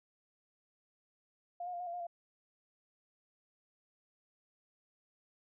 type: tone with pitch steps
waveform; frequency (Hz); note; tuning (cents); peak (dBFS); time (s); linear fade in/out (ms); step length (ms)
sine; 701 / 720 / 697 / 720 / 686 / 710 / 687; F5 / F#5 / F5 / F#5 / F5 / F5 / F5; +6 / -47 / -4 / -47 / -31 / +28 / -29; -38; 1.6-2.069; 5; 67
effects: none